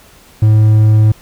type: tone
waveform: triangle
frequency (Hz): 108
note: A2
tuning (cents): -32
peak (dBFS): -3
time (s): 0.42-1.12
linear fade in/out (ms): 5
effects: pink hiss -43 dBFS RMS until 1.21 s